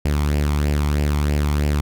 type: tone with flanger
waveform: sawtooth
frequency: 73.42 Hz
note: D2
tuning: in tune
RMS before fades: -19 dBFS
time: 0.05-1.81 s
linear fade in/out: 5 ms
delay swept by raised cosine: 0.39 to 0.93 ms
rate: 3.1 Hz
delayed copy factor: +0.55
effects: none